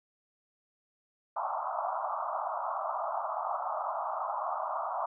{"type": "band-pass noise", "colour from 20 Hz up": "pink", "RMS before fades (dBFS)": -34, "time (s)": [1.36, 5.06], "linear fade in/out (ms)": 5, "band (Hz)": [620, 1300], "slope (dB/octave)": 96, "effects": []}